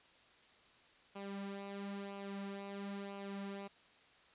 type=tone with flanger; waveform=sawtooth; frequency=198.8 Hz; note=G3; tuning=25 cents sharp; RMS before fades=-45 dBFS; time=1.15-3.68 s; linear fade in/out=10 ms; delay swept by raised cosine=0.54 to 4.44 ms; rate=1 Hz; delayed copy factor=-0.6; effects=white hiss -65 dBFS RMS until 4.34 s + resampled to 8000 Hz